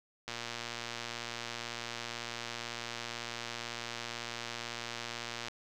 click train, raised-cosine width 0.2 ms, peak -21 dBFS, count 615, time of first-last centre 0.28-5.483 s, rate 118 Hz, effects none

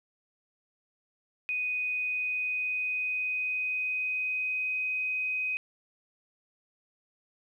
sine tone with pitch glide, 2492 to 2512 Hz, D#7 to D#7, +2 to +16 cents, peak -28 dBFS, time 1.49-5.57 s, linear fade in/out 0 ms, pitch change +14 cents, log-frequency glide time 1.79-4.73 s, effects 11-bit

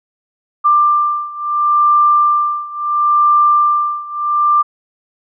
sine beating tone pair, 1186 / 1186.73 Hz, D6 / D6, +17 / +18 cents, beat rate 0.73 Hz, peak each -12 / -14 dBFS, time 0.64-4.63 s, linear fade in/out 20 ms, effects none

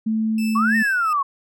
sine tone, 220 Hz, A3, in tune, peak -18 dBFS, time 0.06-0.83 s, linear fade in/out 10 ms
sawtooth tone with tremolo, 2635 Hz, E7, 1 cent flat, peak -27 dBFS, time 0.38-1.13 s, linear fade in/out 2 ms, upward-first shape sine, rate 2.8 Hz, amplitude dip 80%
sine exponential two-way sweep, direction up then down, 1079 to 1864.7 to 1079 Hz, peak -17 dBFS, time 0.55-1.23 s, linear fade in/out 10 ms, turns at 0.76 s
effects none

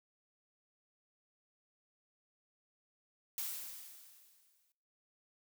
blue noise with exponential decay, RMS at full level -38 dBFS, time 3.38-4.72 s, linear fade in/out 1 ms, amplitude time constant 290 ms, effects noise-tail reverb RT60 0.7 s tail -21 dB re dry

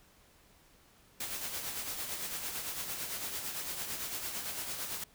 white noise with tremolo, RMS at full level -37 dBFS, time 1.2-5.04 s, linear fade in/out 5 ms, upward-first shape sine, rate 8.9 Hz, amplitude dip 45%, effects pink hiss -63 dBFS RMS until 5.14 s

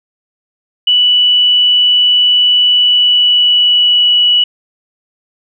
sine tone with pitch glide, 2960 to 2941 Hz, F#7 to F#7, 0 to -11 cents, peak -6 dBFS, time 0.87-4.44 s, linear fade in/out 5 ms, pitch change -11 cents, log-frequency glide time 2.69-4.12 s, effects none

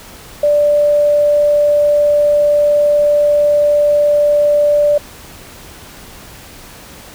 sine tone, 587.3 Hz, D5, in tune, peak -8 dBFS, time 0.43-4.98 s, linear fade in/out 5 ms, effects pink hiss -36 dBFS RMS until 7.14 s

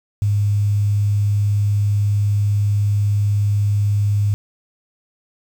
sine tone with quantisation, 102.7 Hz, G#2, 19 cents flat, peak -14 dBFS, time 0.22-4.34 s, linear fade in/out 0 ms, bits 7, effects none

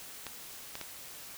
clicks, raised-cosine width 0.2 ms, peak -21 dBFS, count 3, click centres 0.267 / 0.754 / 0.813 s, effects white hiss -47 dBFS RMS until 1.37 s

